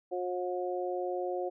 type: harmonic tone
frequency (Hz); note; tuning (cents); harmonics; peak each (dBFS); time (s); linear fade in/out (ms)
180; F#3; -47; 2 / 3 / 4; -34 / -36 / -37; 0.11-1.5; 20
effects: none